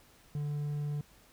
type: tone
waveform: triangle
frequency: 146.83 Hz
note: D3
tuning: in tune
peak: -30 dBFS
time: 0.35-1.01 s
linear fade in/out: 2 ms
effects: pink hiss -61 dBFS RMS until 1.32 s